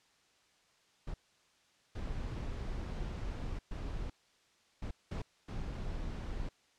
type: noise bursts at uneven times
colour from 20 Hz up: brown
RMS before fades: -39 dBFS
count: 6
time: 1.07-1.14 / 1.95-3.59 / 3.71-4.1 / 4.82-4.91 / 5.11-5.22 / 5.48-6.49 s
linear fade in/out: 5 ms
effects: white hiss -69 dBFS RMS until 6.78 s + low-pass 6000 Hz 12 dB/octave